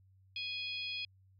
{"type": "harmonic tone with a mistuned harmonic", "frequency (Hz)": 830.6, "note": "G#5", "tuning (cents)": 0, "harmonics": [3, 4, 5, 6], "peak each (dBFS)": [-41, -41, -46, -47], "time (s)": [0.36, 1.05], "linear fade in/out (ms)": 2, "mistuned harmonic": 5, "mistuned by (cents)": 34, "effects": ["added 95 Hz sine -62 dBFS peak until 1.39 s"]}